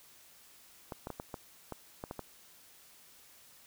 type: clicks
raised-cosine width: 1 ms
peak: -25 dBFS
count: 9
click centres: 0.922 / 1.071 / 1.103 / 1.199 / 1.342 / 1.723 / 2.039 / 2.111 / 2.193 s
effects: white hiss -59 dBFS RMS until 3.66 s